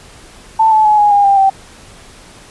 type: tone with pitch steps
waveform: sine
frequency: 886 / 866.8 / 847.9 / 829.5 / 811.5 / 793.9 / 776.7 Hz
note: A5 / A5 / G#5 / G#5 / G#5 / G5 / G5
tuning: +12 / -26 / +36 / -2 / -40 / +22 / -16 cents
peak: -6 dBFS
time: 0.59-1.5 s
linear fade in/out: 10 ms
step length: 130 ms
effects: pink hiss -39 dBFS RMS until 2.5 s + resampled to 24000 Hz